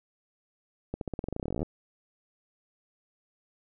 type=accelerating click train; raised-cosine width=2 ms; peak=-19 dBFS; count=22; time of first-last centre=0.94-1.63 s; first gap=72 ms; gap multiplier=0.91; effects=none